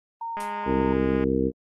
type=tone; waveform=sine; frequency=920 Hz; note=A#5; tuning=23 cents flat; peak=-29 dBFS; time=0.21-0.93 s; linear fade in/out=5 ms
type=click train; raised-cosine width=0.5 ms; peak=-21 dBFS; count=180; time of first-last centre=0.37-1.239 s; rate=206 Hz
type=noise with exponential decay; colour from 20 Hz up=white; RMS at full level=-35 dBFS; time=0.4-0.57 s; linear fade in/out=5 ms; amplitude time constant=36 ms
type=harmonic tone; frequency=65.9 Hz; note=C2; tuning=13 cents sharp; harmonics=1 / 2 / 3 / 4 / 5 / 6 / 7; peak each=-32 / -34 / -28 / -26 / -28 / -30 / -26 dBFS; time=0.65-1.52 s; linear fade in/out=50 ms
effects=Opus 32 kbps